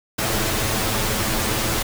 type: noise with comb filter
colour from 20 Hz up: pink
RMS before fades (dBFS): -22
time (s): 0.18-1.83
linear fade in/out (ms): 10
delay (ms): 9.2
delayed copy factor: +0.7
effects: none